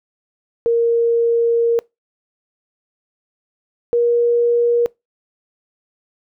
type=tone pair in turn; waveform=sine; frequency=466.2 / 474.6 Hz; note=A#4 / A#4; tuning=0 / +31 cents; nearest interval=unison; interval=31 cents; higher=second; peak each=-12 dBFS; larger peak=neither; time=0.66-1.79 / 3.93-4.86 s; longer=first; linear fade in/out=0 ms; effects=noise-tail reverb RT60 0.2 s tail -24 dB re dry